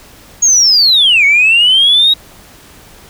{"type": "linear two-way sweep", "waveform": "sine", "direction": "down then up", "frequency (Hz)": [6690, 2198, 3822], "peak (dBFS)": -4, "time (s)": [0.42, 2.14], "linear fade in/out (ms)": 10, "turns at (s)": 1.25, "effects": ["tanh soft clip ceiling -1 dBFS", "pink hiss -39 dBFS RMS until 3.09 s"]}